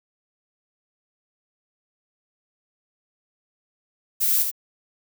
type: noise with echo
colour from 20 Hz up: violet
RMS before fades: -21 dBFS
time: 4.2-4.44 s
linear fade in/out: 20 ms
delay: 75 ms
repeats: 1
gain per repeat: -5 dB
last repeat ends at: 4.515 s
effects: none